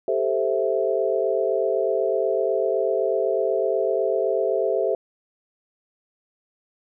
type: chord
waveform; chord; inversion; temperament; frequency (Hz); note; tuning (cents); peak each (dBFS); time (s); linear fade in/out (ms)
sine; A minor seventh; third; equal; 392 / 440 / 523.3 / 659.3; G4 / A4 / C5 / E5; 0 / 0 / 0 / 0; -25; 0.08-4.95; 2
effects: none